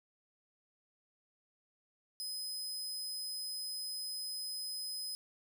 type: tone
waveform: sawtooth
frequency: 5040 Hz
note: D#8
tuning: 21 cents sharp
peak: -36 dBFS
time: 2.2-5.15 s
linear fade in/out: 0 ms
effects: none